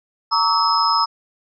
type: tone cluster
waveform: sine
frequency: 920 / 1132 / 1293 / 5130 Hz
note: A#5 / C#6 / E6 / E8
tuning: -23 / +36 / -34 / -48 cents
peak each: -20 dBFS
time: 0.31-1.06 s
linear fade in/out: 20 ms
effects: none